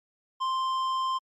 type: tone with tanh clipping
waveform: sine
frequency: 1046.5 Hz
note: C6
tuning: in tune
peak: -27 dBFS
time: 0.4-1.19 s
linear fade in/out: 20 ms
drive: 10 dB
effects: MP3 64 kbps